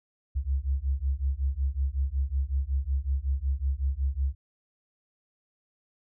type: beating tone pair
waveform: sine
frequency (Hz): 65.41 / 70.81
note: C2 / C#2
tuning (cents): 0 / +37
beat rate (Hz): 5.4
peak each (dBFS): -28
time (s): 0.35-4.35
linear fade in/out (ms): 20
effects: none